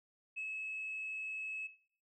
sine tone, 2586 Hz, E7, 34 cents flat, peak -37 dBFS, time 0.36-1.68 s, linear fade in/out 20 ms, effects noise-tail reverb RT60 0.6 s tail -17 dB re dry + tanh soft clip ceiling -34 dBFS

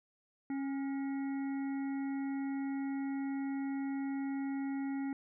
harmonic tone with a mistuned harmonic, 273.9 Hz, C#4, 21 cents flat, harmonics 1 / 3 / 5 / 7 / 8, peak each -34 / -48 / -55 / -54 / -57 dBFS, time 0.5-5.13 s, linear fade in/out 2 ms, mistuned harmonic 5, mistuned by +60 cents, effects none

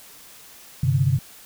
sine chord, G suspended fourth, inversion none, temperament equal, 98 / 130.81 / 146.83 Hz, G2 / C3 / D3, 0 / 0 / 0 cents, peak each -24 / -19 / -22 dBFS, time 0.83-1.19 s, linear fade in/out 5 ms, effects white hiss -46 dBFS RMS until 1.45 s

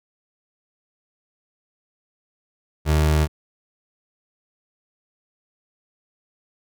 30% pulse tone, 76.7 Hz, D#2, 24 cents flat, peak -13 dBFS, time 2.85-3.28 s, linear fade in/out 50 ms, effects none

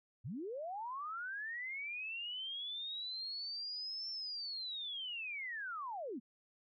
sine linear two-way sweep, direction up then down, 91.8 to 5400 to 196.3 Hz, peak -40 dBFS, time 0.24-6.2 s, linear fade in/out 20 ms, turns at 4.1 s, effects none

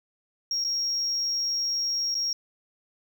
sine tone with dropouts, 5588 Hz, F8, in tune, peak -23 dBFS, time 0.51-2.33 s, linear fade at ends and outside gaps 2 ms, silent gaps 0.641-0.647 / 2.144-2.151 s, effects tanh soft clip ceiling -22 dBFS

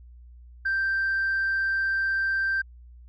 sine tone, 1569 Hz, G6, 1 cent sharp, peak -21 dBFS, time 0.65-2.62 s, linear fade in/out 10 ms, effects tanh soft clip ceiling -20 dBFS + added 60 Hz sine -45 dBFS peak until 3.08 s

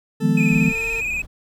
sine chord, F half-diminished seventh, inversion third, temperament equal, 155.56 / 174.61 / 207.7 / 246.9 Hz, Eb3 / F3 / Ab3 / Cb4, 0 / 0 / 0 / 0 cents, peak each -20 dBFS, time 0.2-0.73 s, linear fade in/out 50 ms
40% pulse tone with pitch glide, 440 to 454.7 Hz, A4 to A#4, 0 to -43 cents, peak -30 dBFS, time 0.2-1.01 s, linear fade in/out 10 ms, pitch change +57 cents, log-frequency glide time 0.51-0.87 s
triangle tone with vibrato, 2489 Hz, D#7, in tune, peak -20 dBFS, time 0.37-1.22 s, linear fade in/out 5 ms, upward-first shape square, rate 17 Hz, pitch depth 37 cents each way
brown noise, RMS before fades -36 dBFS, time 0.5-1.27 s, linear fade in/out 20 ms
effects none

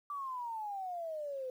sine exponential sweep, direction down, 1174.7 to 504 Hz, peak -37 dBFS, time 0.1-1.5 s, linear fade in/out 2 ms, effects 11-bit

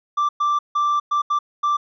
triangle tone bursts at uneven times, 1174.7 Hz, D6, in tune, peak -14 dBFS, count 6, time 0.17-0.29 / 0.4-0.59 / 0.75-1 / 1.11-1.22 / 1.3-1.39 / 1.63-1.77 s, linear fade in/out 10 ms, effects tanh soft clip ceiling -10 dBFS + resampled to 16000 Hz

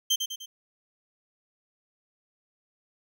30% pulse tone with echo, 3136 Hz, G7, in tune, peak -18 dBFS, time 0.1-0.16 s, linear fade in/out 10 ms, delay 100 ms, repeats 3, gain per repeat -6 dB, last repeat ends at 0.46 s, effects none

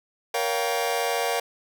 sawtooth chord, G half-diminished seventh, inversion first, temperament just, 470.4 / 564.5 / 705.6 / 784 Hz, Bb4 / Db5 / F5 / G5, +16 / +31 / +18 / 0 cents, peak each -24 / -26 / -24 / -27 dBFS, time 0.34-1.4 s, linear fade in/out 5 ms, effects none

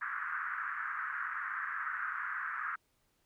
white band-pass noise, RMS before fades -38 dBFS, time 0.01-2.76 s, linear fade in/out 10 ms, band 1200 to 1700 Hz, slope 48 dB/octave, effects pink hiss -75 dBFS RMS until 3.25 s

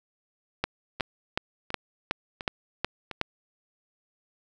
two click trains, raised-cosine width 0.3 ms, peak -19 / -9 dBFS, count 4 / 8, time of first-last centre 1-3.113 / 0.64-3.214 s, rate 1.42 / 2.72 Hz, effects none

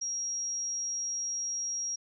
sine tone, 5640 Hz, F8, 16 cents sharp, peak -31 dBFS, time 0.01-1.96 s, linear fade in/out 10 ms, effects none

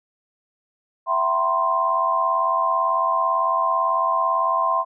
sine tone cluster, 665 / 761 / 970 / 1048 Hz, E5 / F#5 / B5 / C6, +15 / +48 / -31 / +2 cents, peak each -25 / -28 / -28 / -19 dBFS, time 1.06-4.85 s, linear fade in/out 50 ms, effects none

